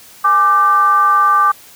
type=tone with frequency modulation; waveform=sine; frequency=1182 Hz; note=D6; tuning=11 cents sharp; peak=-8 dBFS; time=0.24-1.52 s; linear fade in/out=10 ms; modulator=353 Hz; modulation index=0.51; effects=white hiss -41 dBFS RMS until 1.75 s